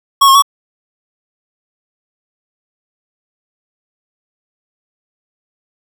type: tone with pitch steps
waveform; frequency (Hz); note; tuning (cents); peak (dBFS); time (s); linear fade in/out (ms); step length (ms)
square; 1106 / 1078 / 1124; C#6 / C#6 / C#6; -4 / -49 / +24; -5; 0.21-0.423; 10; 71
effects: none